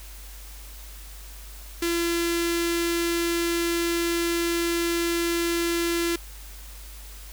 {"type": "tone with notch filter", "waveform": "sawtooth", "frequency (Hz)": 340, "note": "F4", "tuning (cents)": -46, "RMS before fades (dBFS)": -25, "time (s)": [1.82, 6.16], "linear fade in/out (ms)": 5, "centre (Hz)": 750, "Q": 0.55, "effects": ["added 50 Hz sine -40 dBFS peak until 7.32 s", "white hiss -46 dBFS RMS until 7.32 s"]}